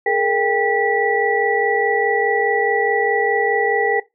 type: tone cluster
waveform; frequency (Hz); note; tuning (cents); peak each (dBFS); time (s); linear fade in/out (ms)
sine; 419.2 / 464 / 793 / 1953; G#4 / A#4 / G5 / B6; +16 / -8 / +20 / -20; -20; 0.06-4; 5
effects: noise-tail reverb RT60 0.2 s tail -19 dB re dry